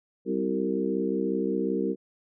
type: harmonic tone with a mistuned harmonic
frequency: 65.41 Hz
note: C2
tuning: in tune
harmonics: 3 / 4 / 5 / 6 / 7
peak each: -31 / -31 / -31 / -31 / -31 dBFS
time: 0.25-1.96 s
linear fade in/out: 50 ms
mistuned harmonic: 6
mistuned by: -37 cents
effects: none